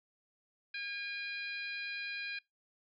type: harmonic tone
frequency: 811 Hz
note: G#5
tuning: 41 cents flat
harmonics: 2 / 3 / 4 / 5 / 6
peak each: -42 / -40 / -52 / -46 / -53 dBFS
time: 0.74-2.39 s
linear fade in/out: 5 ms
effects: noise-tail reverb RT60 0.2 s tail -24 dB re dry + MP3 96 kbps